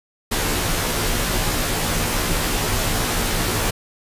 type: noise with comb filter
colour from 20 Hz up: pink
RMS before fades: -21 dBFS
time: 0.31-3.71 s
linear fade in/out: 10 ms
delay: 15 ms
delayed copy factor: -0.95
effects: resampled to 32000 Hz